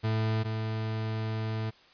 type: tone pair in turn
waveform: 40% pulse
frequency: 110.1 / 110.1 Hz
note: A2 / A2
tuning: +2 / +2 cents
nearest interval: unison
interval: 0 cents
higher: neither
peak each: -25 / -29 dBFS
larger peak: first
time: 0.03-0.44 / 0.44-1.71 s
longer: second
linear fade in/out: 20 ms
effects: white hiss -58 dBFS RMS until 1.93 s + resampled to 11025 Hz